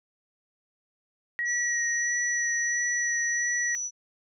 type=tone with vibrato; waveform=sine; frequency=1900 Hz; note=A#6; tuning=33 cents sharp; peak=-26 dBFS; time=1.39-3.75 s; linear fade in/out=0 ms; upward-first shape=sine; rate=1.5 Hz; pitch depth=22 cents each way
type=tone; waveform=sine; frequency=5920 Hz; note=F#8; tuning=in tune; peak=-29 dBFS; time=1.45-3.91 s; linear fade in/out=50 ms
effects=none